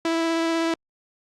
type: tone with vibrato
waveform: sawtooth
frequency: 329.6 Hz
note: E4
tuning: in tune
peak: -17 dBFS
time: 0.05-0.74 s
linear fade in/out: 2 ms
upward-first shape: sine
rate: 16 Hz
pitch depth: 10 cents each way
effects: low-pass 6000 Hz 12 dB/octave + Opus 48 kbps